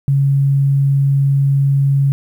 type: tone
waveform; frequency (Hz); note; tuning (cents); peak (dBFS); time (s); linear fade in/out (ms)
sine; 138.59; C#3; 0; -10; 0.08-2.12; 0
effects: 8-bit